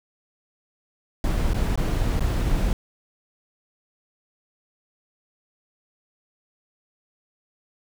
brown noise with dropouts, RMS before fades -22 dBFS, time 1.24-2.73 s, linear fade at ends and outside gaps 1 ms, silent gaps 1.534-1.543 / 1.757-1.775 / 2.195-2.206 s, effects none

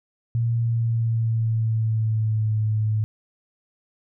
sine tone with pitch glide, 116.54 to 108.11 Hz, A#2 to A2, 0 to -30 cents, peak -19 dBFS, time 0.35-3.04 s, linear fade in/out 0 ms, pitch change -130 cents, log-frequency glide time 0.56-2.57 s, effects none

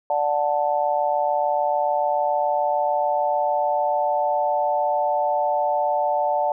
sine chord, D major, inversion none, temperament just, 587.3 / 734.2 / 881 Hz, D5 / F#5 / A5, 0 / -14 / +2 cents, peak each -23 dBFS, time 0.1-6.52 s, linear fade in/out 2 ms, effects none

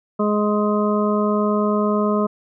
harmonic tone, 209.1 Hz, G#3, 12 cents sharp, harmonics 1 / 2 / 3 / 5 / 6, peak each -19 / -22 / -24 / -26 / -27 dBFS, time 0.19-2.27 s, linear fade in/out 10 ms, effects none

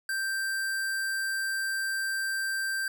square tone, 1570 Hz, G6, 2 cents sharp, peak -29 dBFS, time 0.09-2.88 s, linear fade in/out 2 ms, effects none

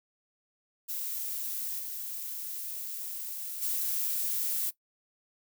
violet noise with level steps, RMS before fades -35 / -38 / -31 dBFS, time 0.88-4.71 s, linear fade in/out 20 ms, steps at 1.78 / 3.61 s, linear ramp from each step 20 ms, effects noise-tail reverb RT60 0.1 s tail -18 dB re dry

